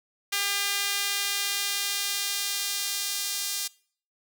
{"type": "tone with high-pass filter sweep", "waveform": "sawtooth", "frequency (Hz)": 401.4, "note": "G4", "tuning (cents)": 41, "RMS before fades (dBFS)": -29, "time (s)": [0.32, 3.68], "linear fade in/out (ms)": 10, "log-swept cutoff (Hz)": [2300, 4800], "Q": 0.88, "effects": ["noise-tail reverb RT60 0.5 s tail -23 dB re dry"]}